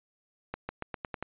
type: accelerating click train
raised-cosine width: 0.5 ms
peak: -19 dBFS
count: 7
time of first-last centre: 0.54-1.226 s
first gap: 150 ms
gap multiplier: 0.89
effects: resampled to 8000 Hz